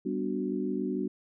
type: chord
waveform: sine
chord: G major seventh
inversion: none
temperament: equal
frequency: 196 / 246.9 / 293.7 / 370 Hz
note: G3 / B3 / D4 / F#4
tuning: 0 / 0 / 0 / 0 cents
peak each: -34 dBFS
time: 0.05-1.08 s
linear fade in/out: 10 ms
effects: none